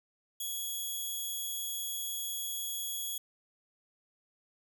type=tone; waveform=5% pulse; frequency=3346 Hz; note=G#7; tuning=12 cents sharp; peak=-27 dBFS; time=0.4-3.18 s; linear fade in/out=5 ms; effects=none